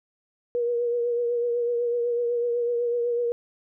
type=tone with vibrato; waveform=sine; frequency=477.4 Hz; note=A#4; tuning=41 cents sharp; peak=-22 dBFS; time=0.55-3.32 s; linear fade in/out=0 ms; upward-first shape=triangle; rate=8 Hz; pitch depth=35 cents each way; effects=none